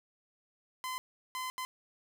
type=tone bursts at uneven times; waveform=sawtooth; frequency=1025 Hz; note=C6; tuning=36 cents flat; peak=-32 dBFS; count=3; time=0.84-0.98 / 1.35-1.5 / 1.58-1.65 s; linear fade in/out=0 ms; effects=none